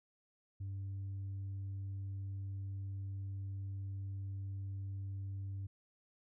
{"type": "tone", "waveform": "sine", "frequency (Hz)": 97.7, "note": "G2", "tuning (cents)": -5, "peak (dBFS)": -37, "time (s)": [0.6, 5.67], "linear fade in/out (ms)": 10, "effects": ["tanh soft clip ceiling -38 dBFS"]}